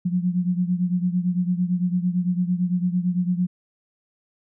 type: beating tone pair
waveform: sine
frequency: 177 / 185.9 Hz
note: F3 / F#3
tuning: +23 / +8 cents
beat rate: 8.9 Hz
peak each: -21 / -25 dBFS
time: 0.05-3.47 s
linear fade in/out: 10 ms
effects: none